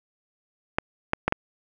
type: clicks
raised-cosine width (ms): 0.5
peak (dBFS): -6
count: 4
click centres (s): 0.785 / 1.134 / 1.28 / 1.324
effects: none